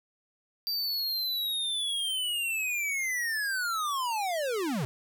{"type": "linear sweep", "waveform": "square", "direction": "down", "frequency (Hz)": [4699, 116.54], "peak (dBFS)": -29, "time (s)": [0.67, 4.85], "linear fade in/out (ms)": 0, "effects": []}